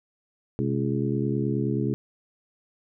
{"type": "harmonic tone with a mistuned harmonic", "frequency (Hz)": 69.5, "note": "C#2", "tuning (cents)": 5, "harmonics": [2, 3, 4, 5, 6], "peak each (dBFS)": [-27, -29, -30, -31, -32], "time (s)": [0.59, 1.94], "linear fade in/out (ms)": 0, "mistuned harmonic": 2, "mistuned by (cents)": -150, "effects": []}